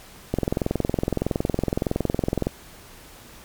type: click train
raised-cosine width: 2 ms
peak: -8 dBFS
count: 47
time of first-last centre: 0.34-2.47 s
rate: 21.6 Hz
effects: pink hiss -46 dBFS RMS until 3.44 s + MP3 96 kbps